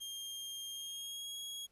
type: tone with pitch glide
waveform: sawtooth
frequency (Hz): 3211 to 3311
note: G7 to G#7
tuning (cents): +41 to -6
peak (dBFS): -39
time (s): 0-1.67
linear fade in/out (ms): 20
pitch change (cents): +53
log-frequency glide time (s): 0.71-1.37
effects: pink hiss -75 dBFS RMS until 1.71 s + resampled to 32000 Hz